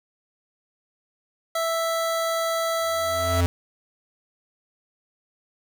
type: tone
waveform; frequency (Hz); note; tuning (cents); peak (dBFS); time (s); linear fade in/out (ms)
25% pulse; 659.3; E5; 0; -19; 1.55-3.41; 5
type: tone with exponential growth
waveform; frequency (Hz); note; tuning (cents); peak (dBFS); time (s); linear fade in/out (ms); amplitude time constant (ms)
square; 87.31; F2; 0; -17; 2.81-3.46; 0; 140
effects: none